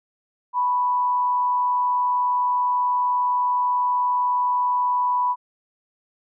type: tone with frequency modulation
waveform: sine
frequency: 987.8 Hz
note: B5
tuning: in tune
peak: -18 dBFS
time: 0.53-5.36 s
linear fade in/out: 50 ms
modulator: 119 Hz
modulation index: 0.25
effects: none